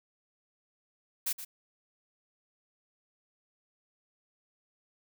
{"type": "noise with echo", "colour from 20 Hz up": "blue", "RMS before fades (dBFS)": -31, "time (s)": [1.26, 1.33], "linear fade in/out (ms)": 10, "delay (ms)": 120, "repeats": 1, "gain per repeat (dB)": -11, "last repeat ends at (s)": 1.45, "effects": []}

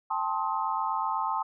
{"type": "chord", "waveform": "sine", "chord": "A half-diminished seventh", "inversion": "third", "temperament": "just", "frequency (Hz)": [792, 880, 1056, 1267.2], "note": ["G5", "A5", "C6", "Eb6"], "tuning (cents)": [18, 0, 16, 31], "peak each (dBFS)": [-35, -30, -31, -34], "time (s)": [0.1, 1.43], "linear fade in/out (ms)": 10, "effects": []}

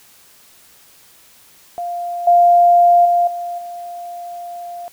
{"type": "tone with level steps", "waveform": "sine", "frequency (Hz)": 698.5, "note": "F5", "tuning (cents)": 0, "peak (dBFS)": [-21, -7, -11, -22, -27], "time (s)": [1.78, 4.88], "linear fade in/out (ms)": 0, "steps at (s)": [2.27, 3.05, 3.27, 3.58], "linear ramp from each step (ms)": 5, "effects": ["white hiss -48 dBFS RMS until 4.92 s"]}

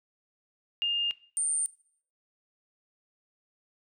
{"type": "tone pair in turn", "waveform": "sine", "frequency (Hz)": [2819, 8924], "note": ["F7", "C#9"], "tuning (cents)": [16, 11], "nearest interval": "octave + minor sixth", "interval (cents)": 1995, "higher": "second", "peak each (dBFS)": -25, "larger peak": "neither", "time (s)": [[0.82, 1.11], [1.37, 1.66]], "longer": "neither", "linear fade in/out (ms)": 0, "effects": ["noise-tail reverb RT60 0.5 s tail -19 dB re dry"]}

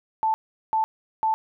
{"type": "tone bursts", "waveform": "sine", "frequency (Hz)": 880, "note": "A5", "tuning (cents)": 0, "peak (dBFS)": -19, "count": 3, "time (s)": [0.23, 1.34], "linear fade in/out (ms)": 0, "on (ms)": 110, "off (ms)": 390, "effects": []}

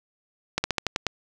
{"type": "slowing click train", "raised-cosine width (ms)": 0.2, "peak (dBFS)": -6, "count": 7, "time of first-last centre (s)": [0.58, 1.067], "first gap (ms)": 60, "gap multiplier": 1.12, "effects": []}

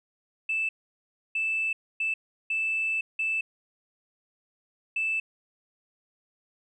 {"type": "tone bursts at uneven times", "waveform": "sine", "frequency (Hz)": 2637, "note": "E7", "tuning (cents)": 0, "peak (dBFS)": -24, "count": 6, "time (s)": [[0.49, 0.69], [1.35, 1.73], [2, 2.14], [2.5, 3.01], [3.19, 3.41], [4.96, 5.2]], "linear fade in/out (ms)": 5, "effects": ["tanh soft clip ceiling -20 dBFS"]}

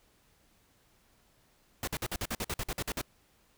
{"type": "noise bursts", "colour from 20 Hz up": "pink", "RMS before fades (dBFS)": -34, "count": 13, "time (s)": [1.83, 3.015], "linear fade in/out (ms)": 2, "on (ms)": 45, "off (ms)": 50, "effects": ["pink hiss -67 dBFS RMS until 3.57 s"]}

